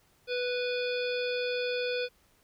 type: harmonic tone with a mistuned harmonic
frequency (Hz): 493.9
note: B4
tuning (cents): 0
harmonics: 1 / 3 / 5 / 7 / 9 / 10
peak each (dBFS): -30 / -39 / -37 / -41 / -42 / -46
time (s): 0.27-2.09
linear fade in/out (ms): 50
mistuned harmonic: 9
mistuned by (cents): -18
effects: pink hiss -66 dBFS RMS until 2.43 s